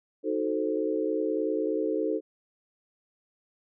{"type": "chord", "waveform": "sine", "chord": "D# diminished seventh", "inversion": "none", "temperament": "equal", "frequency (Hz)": [311.1, 370, 440, 523.3], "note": ["D#4", "F#4", "A4", "C5"], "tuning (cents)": [0, 0, 0, 0], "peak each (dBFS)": [-30, -33, -29, -33], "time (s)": [0.23, 2.21], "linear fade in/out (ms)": 50, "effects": []}